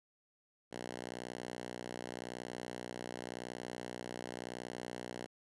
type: tone with high-pass filter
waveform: 5% pulse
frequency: 60.9 Hz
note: B1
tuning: 24 cents flat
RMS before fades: -45 dBFS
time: 0.71-5.27 s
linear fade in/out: 20 ms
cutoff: 170 Hz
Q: 0.69
effects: resampled to 24000 Hz + 11-bit